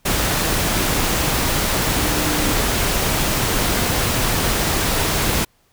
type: tone in noise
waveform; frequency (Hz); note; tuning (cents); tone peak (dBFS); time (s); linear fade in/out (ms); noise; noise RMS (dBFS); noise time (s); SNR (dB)
sine; 301.1; D4; +43; -26; 1.97-2.54; 10; pink; -19; 0.05-5.45; -10
effects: pink hiss -60 dBFS RMS until 5.72 s